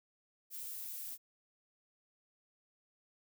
violet noise, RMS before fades -44 dBFS, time 0.5-1.18 s, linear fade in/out 50 ms, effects none

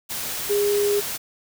sine tone in noise, 409.7 Hz, G#4, 24 cents flat, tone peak -18 dBFS, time 0.49-1.01 s, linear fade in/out 20 ms, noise white, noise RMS -29 dBFS, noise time 0.09-1.18 s, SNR +8 dB, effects none

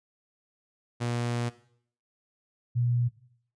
sawtooth / sine tone pair in turn, 119.7 / 120.81 Hz, A#2 / B2, +46 / -38 cents, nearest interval unison, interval 16 cents, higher second, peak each -24 / -23 dBFS, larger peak second, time 1-1.5 / 2.75-3.09 s, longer first, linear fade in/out 20 ms, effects noise-tail reverb RT60 0.6 s tail -17 dB re dry + resampled to 22050 Hz

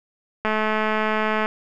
click train, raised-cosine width 0.5 ms, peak -8 dBFS, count 219, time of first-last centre 0.45-1.459 s, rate 216 Hz, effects none

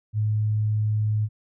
sine tone, 107 Hz, A2, 48 cents flat, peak -20 dBFS, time 0.13-1.29 s, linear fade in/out 50 ms, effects none

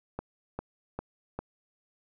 click train, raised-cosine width 1 ms, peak -20 dBFS, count 4, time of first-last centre 0.19-1.39 s, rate 2.5 Hz, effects none

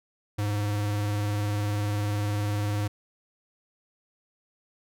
square tone with vibrato, 103.6 Hz, G#2, 4 cents flat, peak -26 dBFS, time 0.38-2.88 s, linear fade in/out 10 ms, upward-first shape square, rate 20 Hz, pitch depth 34 cents each way, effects none

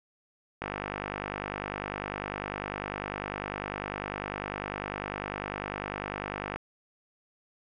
click train, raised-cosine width 0.5 ms, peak -17 dBFS, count 298, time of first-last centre 0.62-6.56 s, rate 50 Hz, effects none

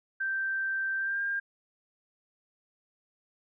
sine tone with pitch glide, 1565 to 1603.4 Hz, G6 to G6, -3 to +39 cents, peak -28 dBFS, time 0.2-1.4 s, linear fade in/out 10 ms, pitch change +42 cents, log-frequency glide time 0.98-1.21 s, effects none

